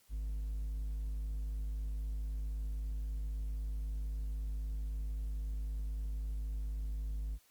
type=tone with hard clipping; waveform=triangle; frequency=51.91 Hz; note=G#1; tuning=in tune; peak=-36 dBFS; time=0.09-7.39 s; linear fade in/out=50 ms; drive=5 dB; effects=white hiss -68 dBFS RMS until 7.5 s + Opus 48 kbps